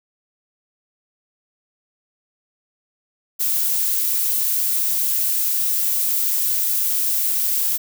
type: noise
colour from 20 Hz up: violet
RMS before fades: -20 dBFS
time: 3.39-7.78 s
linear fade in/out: 20 ms
effects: none